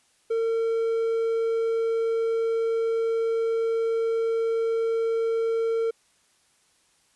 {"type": "tone", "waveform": "triangle", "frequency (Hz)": 454.6, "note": "A#4", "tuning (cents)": -43, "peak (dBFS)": -20, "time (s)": [0.3, 5.91], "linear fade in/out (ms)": 10, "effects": ["white hiss -64 dBFS RMS until 7.15 s", "resampled to 24000 Hz"]}